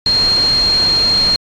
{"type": "tone in noise", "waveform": "sine", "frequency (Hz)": 4216, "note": "C8", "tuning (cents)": 12, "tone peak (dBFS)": -10, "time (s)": [0.06, 1.36], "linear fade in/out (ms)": 2, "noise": "pink", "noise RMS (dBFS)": -24, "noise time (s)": [0.06, 1.36], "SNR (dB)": 11, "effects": ["low-pass 7000 Hz 12 dB/octave", "AAC 64 kbps"]}